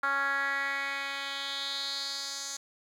10% pulse tone with band-pass filter sweep, 277.2 Hz, C#4, in tune, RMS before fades -33 dBFS, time 0.03-2.57 s, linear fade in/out 5 ms, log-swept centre 1400 to 6200 Hz, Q 3.5, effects 10-bit

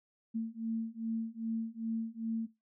sine beating tone pair, 224.4 / 226.9 Hz, A3 / A#3, +34 / -47 cents, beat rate 2.5 Hz, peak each -37 / -36 dBFS, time 0.34-2.47 s, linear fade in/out 20 ms, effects noise-tail reverb RT60 0.2 s tail -18 dB re dry

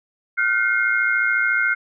sine tone cluster, 1413 / 1527 / 2137 Hz, F6 / G6 / C7, +20 / -46 / +36 cents, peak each -21 dBFS, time 0.37-1.75 s, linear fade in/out 20 ms, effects none

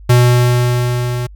square tone with level ramp, 122.6 Hz, B2, 12 cents flat, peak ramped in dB -6 to -18 dBFS, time 0.09-1.27 s, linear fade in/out 10 ms, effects added 50 Hz sine -33 dBFS peak until 1.35 s

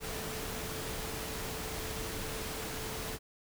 sine tone in noise, 440 Hz, A4, in tune, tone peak -45 dBFS, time 0-3.19 s, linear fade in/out 50 ms, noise pink, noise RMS -39 dBFS, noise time 0-3.19 s, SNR -9 dB, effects none

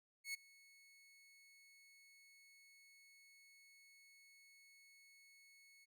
sawtooth tone with ADSR envelope, 2200 Hz, C#7, 14 cents flat, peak -37 dBFS, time 0.24-5.86 s, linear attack 100 ms, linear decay 13 ms, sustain -24 dB, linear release 27 ms, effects none

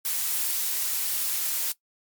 blue noise, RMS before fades -27 dBFS, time 0.05-1.72 s, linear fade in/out 2 ms, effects noise-tail reverb RT60 0.1 s tail -18 dB re dry + MP3 96 kbps

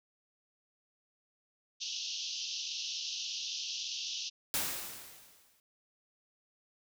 white band-pass noise, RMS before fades -39 dBFS, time 1.8-4.3 s, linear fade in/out 20 ms, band 2700 to 6200 Hz, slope 96 dB/octave
white noise with exponential decay, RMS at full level -31 dBFS, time 4.54-5.6 s, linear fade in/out 1 ms, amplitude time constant 230 ms
effects none

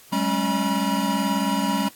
square tone cluster, 192.6 / 211 / 275.6 / 968 Hz, G3 / G#3 / C#4 / B5, -30 / +28 / -10 / -35 cents, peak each -27 dBFS, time 0.12-1.89 s, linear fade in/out 10 ms, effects white hiss -49 dBFS RMS until 1.95 s + AAC 64 kbps

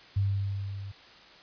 sine tone with level ramp, 98.9 Hz, G2, 16 cents sharp, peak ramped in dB -22 to -37 dBFS, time 0.16-0.92 s, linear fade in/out 10 ms, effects white hiss -52 dBFS RMS until 1.42 s + resampled to 11025 Hz

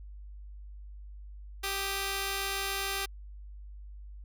5% pulse tone pair together, 392 / 1243.1 Hz, G4 / D#6, 0 / -2 cents, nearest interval octave + minor sixth, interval 1998 cents, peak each -21 / -26 dBFS, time 1.63-3.06 s, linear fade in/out 10 ms, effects added 50 Hz sine -43 dBFS peak until 4.24 s

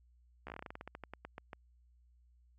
slowing click train, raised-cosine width 0.5 ms, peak -29 dBFS, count 19, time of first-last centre 0.47-1.532 s, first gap 14 ms, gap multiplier 1.15, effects added 60 Hz sine -63 dBFS peak until 2.58 s + MP3 96 kbps

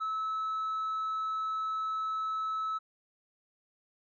triangle tone with tanh clipping, 1300 Hz, E6, 24 cents flat, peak -31 dBFS, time 0-2.79 s, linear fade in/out 20 ms, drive 6 dB, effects none

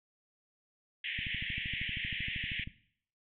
pink band-pass noise, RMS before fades -38 dBFS, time 1.04-2.64 s, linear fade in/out 2 ms, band 1800 to 3300 Hz, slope 96 dB/octave
click train, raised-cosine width 5 ms, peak -29 dBFS, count 20, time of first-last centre 1.19-2.674 s, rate 12.8 Hz
effects noise-tail reverb RT60 0.6 s tail -18 dB re dry

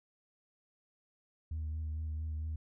sine tone with vibrato, 78.1 Hz, D#2, 7 cents sharp, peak -33 dBFS, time 1.51-2.56 s, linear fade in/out 5 ms, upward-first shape triangle, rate 4.4 Hz, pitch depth 30 cents each way, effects tanh soft clip ceiling -33 dBFS

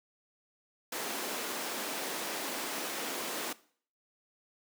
pink high-pass noise, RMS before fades -37 dBFS, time 0.92-3.53 s, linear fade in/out 5 ms, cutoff 260 Hz, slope 24 dB/octave, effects noise-tail reverb RT60 0.5 s tail -19 dB re dry

